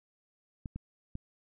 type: clicks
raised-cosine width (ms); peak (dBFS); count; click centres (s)
5; -26; 3; 0.658 / 0.76 / 1.154
effects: none